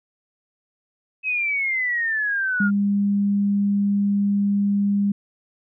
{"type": "exponential sweep", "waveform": "sine", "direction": "down", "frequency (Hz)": [2574, 1396.9], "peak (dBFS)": -20, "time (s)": [1.23, 2.71], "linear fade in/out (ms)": 50}
{"type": "tone", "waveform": "sine", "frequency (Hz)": 201.6, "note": "G3", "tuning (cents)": 49, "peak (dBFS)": -17, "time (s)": [2.6, 5.12], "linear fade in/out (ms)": 5}
{"effects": []}